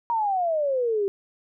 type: exponential sweep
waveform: sine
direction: down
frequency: 954 to 386.6 Hz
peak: -21 dBFS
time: 0.1-1.08 s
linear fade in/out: 0 ms
effects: none